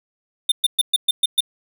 square tone bursts, 3600 Hz, A7, 39 cents sharp, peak -13 dBFS, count 7, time 0.49-1.406 s, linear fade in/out 5 ms, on 28 ms, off 120 ms, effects none

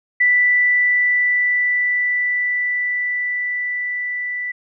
sine tone with level ramp, 1975.5 Hz, B6, in tune, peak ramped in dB -11 to -22 dBFS, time 0.2-4.52 s, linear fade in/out 10 ms, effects none

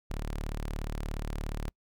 sawtooth tone, 37 Hz, D1, 14 cents sharp, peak -29 dBFS, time 0.1-1.69 s, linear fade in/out 0 ms, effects noise-tail reverb RT60 0.1 s tail -26 dB re dry

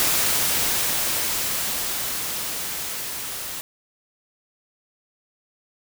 white noise with level ramp, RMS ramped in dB -20 to -32 dBFS, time 0-3.61 s, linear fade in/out 0 ms, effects none

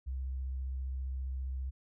sine tone with vibrato, 65.41 Hz, C2, in tune, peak -34 dBFS, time 0.06-1.71 s, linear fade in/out 20 ms, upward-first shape square, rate 15 Hz, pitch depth 16 cents each way, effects none

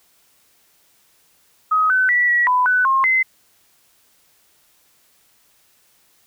sine tone with pitch steps, 1263 / 1515 / 1952 / 1927 / 999 / 1496 / 1069 / 2056 Hz, D#6 / F#6 / B6 / B6 / B5 / F#6 / C6 / C7, +26 / +40 / -21 / -43 / +20 / +19 / +37 / -31 cents, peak -13 dBFS, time 1.71-3.23 s, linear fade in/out 10 ms, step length 190 ms, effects white hiss -58 dBFS RMS until 6.26 s

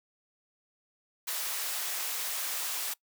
white high-pass noise, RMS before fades -34 dBFS, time 1.27-2.94 s, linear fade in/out 10 ms, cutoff 640 Hz, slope 12 dB/octave, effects noise-tail reverb RT60 0.1 s tail -22 dB re dry

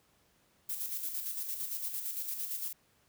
violet noise with tremolo, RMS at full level -36 dBFS, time 0.69-2.73 s, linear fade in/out 5 ms, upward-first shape square, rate 8.8 Hz, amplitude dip 45%, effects pink hiss -69 dBFS RMS until 3.08 s + high-pass 60 Hz 12 dB/octave

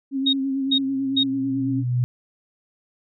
sine tone with vibrato, 270 Hz, C#4, 45 cents flat, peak -21 dBFS, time 0.11-1.84 s, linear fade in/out 50 ms, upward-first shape sine, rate 9 Hz, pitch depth 31 cents each way
sine tone bursts, 3739 Hz, A#7, 4 cents sharp, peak -16 dBFS, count 3, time 0.26-1.236 s, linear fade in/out 10 ms, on 72 ms, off 380 ms
sine tone with exponential growth, 123.47 Hz, B2, in tune, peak -16 dBFS, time 0.66-2.04 s, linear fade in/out 0 ms, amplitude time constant 300 ms
effects none

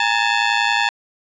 15% pulse ring-modulated tone, 874 Hz, A5, 12 cents flat, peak -6 dBFS, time 0-0.89 s, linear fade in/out 2 ms, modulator 55.4 Hz, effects resampled to 16000 Hz + 8-bit

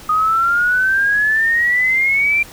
sine exponential sweep, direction up, 1237 to 2377 Hz, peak -12 dBFS, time 0.09-2.43 s, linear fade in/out 5 ms, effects pink hiss -38 dBFS RMS until 2.52 s

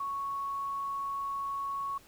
sine tone with quantisation, 1108.7 Hz, C#6, in tune, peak -32 dBFS, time 0-1.98 s, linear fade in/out 5 ms, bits 10, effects pink hiss -58 dBFS RMS until 2.07 s

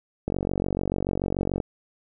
click train, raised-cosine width 2 ms, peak -12 dBFS, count 63, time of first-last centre 0.28-1.602 s, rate 46.9 Hz, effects none

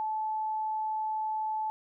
sine tone, 868 Hz, A5, 24 cents flat, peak -29 dBFS, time 0-1.7 s, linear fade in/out 0 ms, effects none

